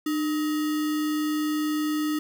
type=tone with sample-and-hold; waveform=sine; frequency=303.4 Hz; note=D#4; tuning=44 cents flat; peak=-23 dBFS; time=0.06-2.19 s; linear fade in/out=5 ms; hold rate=1575 Hz; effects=none